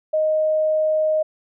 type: tone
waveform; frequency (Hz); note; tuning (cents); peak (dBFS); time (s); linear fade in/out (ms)
sine; 622.3; D#5; 0; -16; 0.13-1.23; 10
effects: none